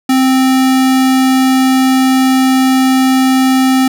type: tone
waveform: square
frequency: 261.6 Hz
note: C4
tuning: in tune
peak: -8 dBFS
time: 0.09-3.88 s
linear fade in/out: 5 ms
effects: none